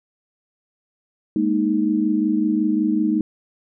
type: chord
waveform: sine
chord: Ab suspended second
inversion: none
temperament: equal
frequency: 207.7 / 233.1 / 311.1 Hz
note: Ab3 / Bb3 / Eb4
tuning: 0 / 0 / 0 cents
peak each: -22 / -23 / -19 dBFS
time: 1.36-3.21 s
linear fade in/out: 2 ms
effects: none